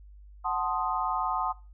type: chord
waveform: sine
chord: F# diminished seventh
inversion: none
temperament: equal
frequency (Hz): 740 / 880 / 1046.5 / 1244.5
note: F#5 / A5 / C6 / Eb6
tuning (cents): 0 / 0 / 0 / 0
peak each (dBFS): -32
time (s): 0.44-1.53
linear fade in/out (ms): 20
effects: noise-tail reverb RT60 0.3 s tail -20 dB re dry + added 50 Hz sine -47 dBFS peak until 1.73 s